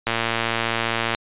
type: click train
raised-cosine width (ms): 0.3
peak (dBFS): -5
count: 125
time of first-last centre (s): 0.07-1.148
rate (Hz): 115
effects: resampled to 8000 Hz